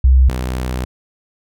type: tone pair in turn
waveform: sine / sawtooth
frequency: 64.7 / 63 Hz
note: C2 / B1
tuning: -19 / +35 cents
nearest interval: unison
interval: 46 cents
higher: first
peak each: -6 / -15 dBFS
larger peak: first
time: 0.04-0.29 / 0.29-0.85 s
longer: second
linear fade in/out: 5 ms
effects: none